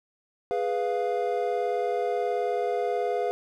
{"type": "chord", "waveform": "triangle", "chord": "F diminished", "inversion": "first", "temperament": "equal", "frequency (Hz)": [415.3, 493.9, 698.5], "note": ["Ab4", "Cb5", "F5"], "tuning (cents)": [0, 0, 0], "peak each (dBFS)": -27, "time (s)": [0.51, 3.31], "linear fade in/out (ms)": 0, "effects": []}